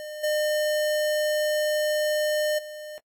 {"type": "tone with level steps", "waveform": "square", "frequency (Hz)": 606, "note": "D#5", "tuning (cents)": -46, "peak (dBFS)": [-35, -23, -37], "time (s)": [0, 2.98], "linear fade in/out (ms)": 0, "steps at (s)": [0.23, 2.58], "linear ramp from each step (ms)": 10, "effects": ["noise-tail reverb RT60 0.1 s tail -23 dB re dry", "AAC 64 kbps"]}